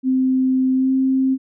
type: tone with pitch glide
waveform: sine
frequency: 260 to 263.9 Hz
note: C4 to C4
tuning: -11 to +15 cents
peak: -14 dBFS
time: 0.03-1.38 s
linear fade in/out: 50 ms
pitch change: +26 cents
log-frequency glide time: 0.74-0.92 s
effects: none